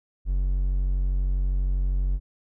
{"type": "tone", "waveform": "triangle", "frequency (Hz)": 46.25, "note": "F#1", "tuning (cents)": 0, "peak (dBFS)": -19, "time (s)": [0.25, 2.2], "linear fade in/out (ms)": 50, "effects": []}